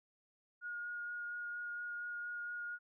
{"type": "tone with vibrato", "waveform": "sine", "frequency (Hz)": 1434, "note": "F6", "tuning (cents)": 45, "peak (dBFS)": -40, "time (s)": [0.61, 2.79], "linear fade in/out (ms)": 50, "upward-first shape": "sine", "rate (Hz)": 4.3, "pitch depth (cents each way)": 10, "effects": []}